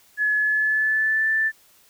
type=tone with pitch glide; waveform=sine; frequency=1703 to 1765.1 Hz; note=G#6 to A6; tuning=+43 to +5 cents; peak=-18 dBFS; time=0.17-1.52 s; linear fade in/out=50 ms; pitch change=+62 cents; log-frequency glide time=0.35-1.29 s; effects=white hiss -56 dBFS RMS until 1.89 s